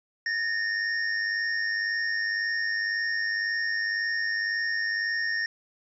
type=tone pair together; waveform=square; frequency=1738.1 / 1840 Hz; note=A6 / A#6; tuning=-22 / -23 cents; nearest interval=minor second; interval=99 cents; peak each=-35 / -27 dBFS; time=0.26-5.46 s; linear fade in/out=2 ms; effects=resampled to 16000 Hz + 11-bit